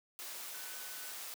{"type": "tone in noise", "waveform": "sine", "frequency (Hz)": 1500, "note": "F#6", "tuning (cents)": 23, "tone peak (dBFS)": -55, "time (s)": [0.54, 1.12], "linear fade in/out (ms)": 0, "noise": "white", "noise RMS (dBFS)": -45, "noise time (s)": [0.19, 1.34], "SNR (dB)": -13, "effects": ["high-pass 400 Hz 12 dB/octave"]}